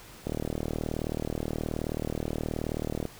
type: click train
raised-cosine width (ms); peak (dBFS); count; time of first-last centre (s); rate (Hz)
2; -17; 109; 0.27-3.054; 38.8
effects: pink hiss -49 dBFS RMS until 3.19 s